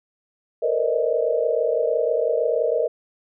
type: tone cluster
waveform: sine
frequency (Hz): 449.4 / 475.5 / 525 / 596 / 634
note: A4 / A#4 / C5 / D5 / D#5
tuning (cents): +37 / +34 / +6 / +25 / +32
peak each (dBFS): -27 / -22 / -28 / -27 / -24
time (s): 0.62-2.88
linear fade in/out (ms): 10
effects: none